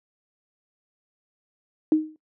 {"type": "tone with exponential decay", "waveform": "sine", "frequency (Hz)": 311.1, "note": "D#4", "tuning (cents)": 0, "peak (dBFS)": -11, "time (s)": [1.92, 2.16], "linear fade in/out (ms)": 1, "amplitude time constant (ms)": 52, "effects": ["noise-tail reverb RT60 0.1 s tail -19 dB re dry", "high-pass 200 Hz 12 dB/octave"]}